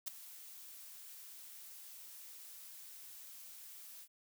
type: noise with ADSR envelope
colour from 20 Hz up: blue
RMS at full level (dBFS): -36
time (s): 0.06-4.08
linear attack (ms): 18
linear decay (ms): 7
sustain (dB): -17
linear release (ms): 57
effects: none